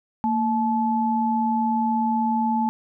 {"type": "tone pair together", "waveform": "sine", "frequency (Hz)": [229.1, 865], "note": ["A#3", "A5"], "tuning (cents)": [-30, -30], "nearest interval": "octave + major seventh", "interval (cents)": 2300, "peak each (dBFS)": [-22, -22], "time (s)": [0.24, 2.69], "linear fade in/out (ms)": 0, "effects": []}